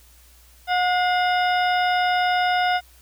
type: harmonic tone with a mistuned harmonic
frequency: 724 Hz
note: F#5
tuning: 38 cents flat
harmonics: 1 / 2 / 3 / 4 / 5 / 7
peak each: -19 / -25 / -29 / -31 / -33 / -36 dBFS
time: 0.67-2.81 s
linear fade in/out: 50 ms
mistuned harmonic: 3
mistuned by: -61 cents
effects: added 60 Hz sine -51 dBFS peak until 3.01 s + white hiss -54 dBFS RMS until 3.01 s